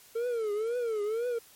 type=tone with vibrato; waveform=triangle; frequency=450 Hz; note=A4; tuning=39 cents sharp; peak=-26 dBFS; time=0.15-1.39 s; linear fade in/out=10 ms; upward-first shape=triangle; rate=2 Hz; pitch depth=180 cents each way; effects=white hiss -56 dBFS RMS until 1.55 s + MP3 64 kbps